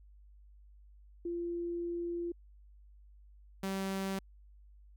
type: tone pair in turn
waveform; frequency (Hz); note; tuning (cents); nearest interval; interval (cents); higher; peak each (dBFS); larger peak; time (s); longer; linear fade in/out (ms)
sine / sawtooth; 344 / 193.06; F4 / G3; -26 / -26; minor seventh; 1000; first; -34 / -30; second; 1.25-2.32 / 3.63-4.19; first; 5
effects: added 50 Hz sine -55 dBFS peak until 4.96 s